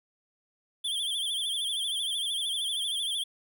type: tone with vibrato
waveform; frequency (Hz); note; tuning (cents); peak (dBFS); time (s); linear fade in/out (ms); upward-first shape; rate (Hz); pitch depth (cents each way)
square; 3322; G#7; 0; -29; 0.84-3.24; 10; sine; 13; 100
effects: none